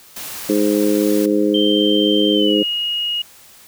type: noise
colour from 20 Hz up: white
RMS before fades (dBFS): -30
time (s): 0.16-1.26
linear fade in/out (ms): 5
type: harmonic tone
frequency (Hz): 103.83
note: G#2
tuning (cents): 0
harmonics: 2 / 3 / 4 / 5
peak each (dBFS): -21 / -16 / -19 / -21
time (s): 0.49-2.63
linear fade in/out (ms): 5
type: tone with pitch glide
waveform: sine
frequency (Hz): 3136 to 2876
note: G7 to F#7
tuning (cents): 0 to -50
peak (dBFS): -18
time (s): 1.54-3.22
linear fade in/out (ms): 5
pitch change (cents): -150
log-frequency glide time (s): 2.33-2.57
effects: white hiss -45 dBFS RMS until 3.67 s